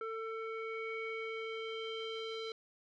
square tone with low-pass filter sweep, 446.8 Hz, A4, 27 cents sharp, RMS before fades -41 dBFS, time 0.01-2.52 s, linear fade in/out 2 ms, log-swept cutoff 1600 to 3800 Hz, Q 4.3, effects none

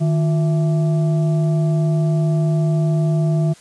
sine tone with frequency modulation, 155.56 Hz, D#3, in tune, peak -14 dBFS, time 0-3.54 s, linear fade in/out 20 ms, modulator 508 Hz, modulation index 0.43, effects white hiss -46 dBFS RMS until 3.6 s + resampled to 22050 Hz

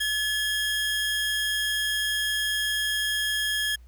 45% pulse tone pair together, 1712 / 3251 Hz, A6 / G#7, -48 / -38 cents, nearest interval major seventh, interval 1110 cents, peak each -27 dBFS, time 0-3.76 s, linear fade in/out 10 ms, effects added 60 Hz sine -46 dBFS peak until 3.87 s + pink hiss -66 dBFS RMS until 3.87 s

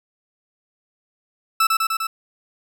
40% pulse tone with echo, 1318 Hz, E6, 1 cent flat, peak -13 dBFS, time 1.6-1.67 s, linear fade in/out 5 ms, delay 100 ms, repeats 4, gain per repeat -2 dB, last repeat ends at 2.07 s, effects none

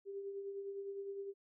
sine tone with tremolo, 396.4 Hz, G4, 19 cents sharp, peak -39 dBFS, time 0.05-1.34 s, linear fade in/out 50 ms, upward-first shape triangle, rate 9.8 Hz, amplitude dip 50%, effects none

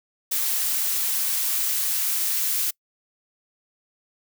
blue noise with high-pass filter sweep, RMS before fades -24 dBFS, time 0.31-2.71 s, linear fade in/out 10 ms, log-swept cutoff 350 to 1200 Hz, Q 0.7, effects noise-tail reverb RT60 0.1 s tail -26 dB re dry

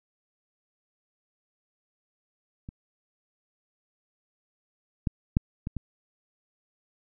clicks, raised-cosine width 5 ms, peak -26 / -13 / -8 / -19 / -20 dBFS, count 5, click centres 2.689 / 5.072 / 5.369 / 5.671 / 5.767 s, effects none

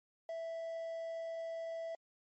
triangle tone with quantisation, 659.3 Hz, E5, in tune, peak -37 dBFS, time 0.29-1.95 s, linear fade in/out 2 ms, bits 10, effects MP3 32 kbps

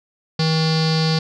square tone with low-pass filter, 159.6 Hz, D#3, 44 cents sharp, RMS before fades -18 dBFS, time 0.39-1.19 s, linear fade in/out 5 ms, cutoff 4600 Hz, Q 8.3, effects none

